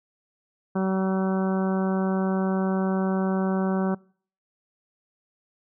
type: harmonic tone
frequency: 190 Hz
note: F#3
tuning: 46 cents sharp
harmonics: 1 / 2 / 3 / 4 / 5 / 6 / 7 / 8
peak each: -23 / -29 / -33 / -35 / -37 / -39 / -40 / -41 dBFS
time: 0.75-3.95 s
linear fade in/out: 10 ms
effects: noise-tail reverb RT60 0.5 s tail -25 dB re dry